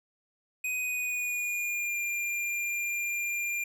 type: tone with pitch glide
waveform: square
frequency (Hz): 2500 to 2395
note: D#7 to D7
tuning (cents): +8 to +33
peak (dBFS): -30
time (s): 0.64-3.64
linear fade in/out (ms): 5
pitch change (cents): -75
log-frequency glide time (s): 0.8-1.97
effects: none